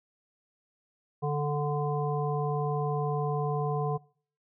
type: harmonic tone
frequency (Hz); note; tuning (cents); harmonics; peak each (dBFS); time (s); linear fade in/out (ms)
146.83; D3; 0; 1 / 3 / 5 / 7; -29 / -32 / -34 / -37; 1.22-3.98; 20
effects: noise-tail reverb RT60 0.5 s tail -24 dB re dry